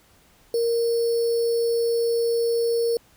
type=tone with sample-and-hold; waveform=sine; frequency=466.4 Hz; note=A#4; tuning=1 cent sharp; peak=-19 dBFS; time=0.54-2.97 s; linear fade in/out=2 ms; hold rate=4900 Hz; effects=pink hiss -57 dBFS RMS until 3.16 s